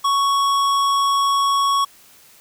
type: tone with hard clipping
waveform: sine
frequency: 1112 Hz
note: C#6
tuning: 5 cents sharp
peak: -17 dBFS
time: 0.04-1.85 s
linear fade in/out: 10 ms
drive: 14 dB
effects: white hiss -49 dBFS RMS until 2.4 s